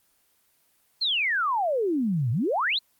sine exponential two-way sweep, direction down then up, 4355 to 109 to 4355 Hz, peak -22 dBFS, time 1.01-2.79 s, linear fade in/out 10 ms, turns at 2.31 s, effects white hiss -66 dBFS RMS until 2.99 s + Opus 24 kbps

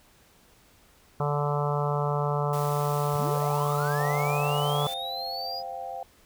harmonic tone, 145.9 Hz, D3, 11 cents flat, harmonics 1 / 3 / 4 / 5 / 6 / 7 / 8 / 9, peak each -27 / -32 / -33 / -34 / -35 / -35 / -36 / -37 dBFS, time 1.2-4.87 s, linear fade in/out 2 ms
white noise, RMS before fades -42 dBFS, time 2.53-4.94 s, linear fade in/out 2 ms
triangle linear sweep, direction up, 32.3 to 4978 Hz, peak -32 dBFS, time 3.12-5.63 s, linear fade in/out 50 ms
sine chord, C suspended fourth, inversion none, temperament equal, 523.3 / 698.5 / 784 Hz, C5 / F5 / G5, 0 / 0 / 0 cents, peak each -40 / -37 / -36 dBFS, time 3.99-6.03 s, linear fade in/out 2 ms
effects pink hiss -59 dBFS RMS until 6.25 s

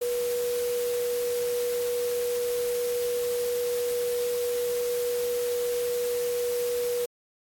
sine tone in noise, 484.6 Hz, B4, 33 cents flat, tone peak -25 dBFS, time 0.01-7.06 s, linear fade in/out 10 ms, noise white, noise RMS -38 dBFS, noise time 0.01-7.06 s, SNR +10 dB, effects AAC 64 kbps

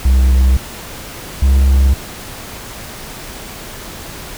triangle tone pair in turn, 64.5 / 66.97 Hz, C2 / C2, -24 / +41 cents, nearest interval minor second, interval 65 cents, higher second, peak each -5 dBFS, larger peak neither, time 0.05-0.57 / 1.42-1.94 s, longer neither, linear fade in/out 5 ms, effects pink hiss -30 dBFS RMS until 4.37 s

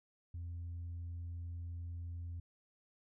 sine tone, 85.7 Hz, F2, 32 cents flat, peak -39 dBFS, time 0.34-2.4 s, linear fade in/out 5 ms, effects tanh soft clip ceiling -39 dBFS

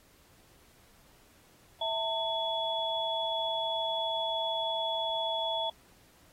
sine tone cluster, 655 / 902 / 3387 Hz, E5 / A5 / G#7, -11 / +43 / +33 cents, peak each -34 / -34 / -33 dBFS, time 1.81-5.7 s, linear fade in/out 5 ms, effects pink hiss -62 dBFS RMS until 6.32 s + AAC 48 kbps

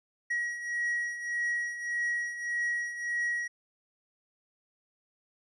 triangle beating tone pair, 1906 / 1907.7 Hz, A#6 / A#6, +38 / +40 cents, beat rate 1.7 Hz, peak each -35 / -29 dBFS, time 0.3-3.48 s, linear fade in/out 10 ms, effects resampled to 22050 Hz

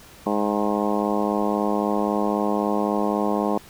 harmonic tone with a mistuned harmonic, 103.8 Hz, G#2, in tune, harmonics 2 / 3 / 4 / 5 / 6 / 7 / 8 / 9 / 10, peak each -25 / -27 / -28 / -29 / -30 / -30 / -31 / -32 / -32 dBFS, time 0.26-3.58 s, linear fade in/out 5 ms, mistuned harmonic 10, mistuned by +54 cents, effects pink hiss -47 dBFS RMS until 3.69 s

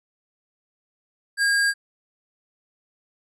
sine tone with sample-and-hold, 1629 Hz, G#6, 34 cents flat, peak -17 dBFS, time 1.37-1.74 s, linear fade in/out 50 ms, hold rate 6300 Hz, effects resampled to 24000 Hz

